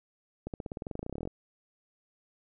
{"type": "accelerating click train", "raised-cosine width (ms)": 2, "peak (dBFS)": -23, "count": 21, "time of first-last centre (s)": [0.47, 1.275], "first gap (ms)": 68, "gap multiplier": 0.94, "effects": []}